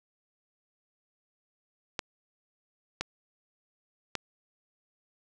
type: clicks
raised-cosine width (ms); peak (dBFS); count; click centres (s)
0.2; -13; 3; 1.992 / 3.01 / 4.153
effects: none